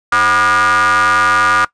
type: ring-modulated tone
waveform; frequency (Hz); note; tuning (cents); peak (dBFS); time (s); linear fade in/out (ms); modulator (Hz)
square; 113.8; A#2; -41; -7; 0.12-1.65; 5; 1320
effects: noise-tail reverb RT60 0.1 s tail -20 dB re dry + resampled to 22050 Hz